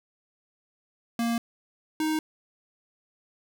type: tone pair in turn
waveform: square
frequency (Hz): 233.1 / 312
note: A#3 / D#4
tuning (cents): 0 / +5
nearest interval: perfect fourth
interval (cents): 505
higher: second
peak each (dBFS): -25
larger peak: neither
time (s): 1.19-1.38 / 2-2.19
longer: neither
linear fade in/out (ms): 2
effects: none